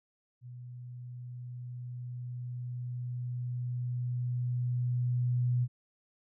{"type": "tone with level ramp", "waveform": "sine", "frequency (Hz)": 123.2, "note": "B2", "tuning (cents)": -4, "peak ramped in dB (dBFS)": [-43, -25], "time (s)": [0.41, 5.68], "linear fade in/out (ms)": 50, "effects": []}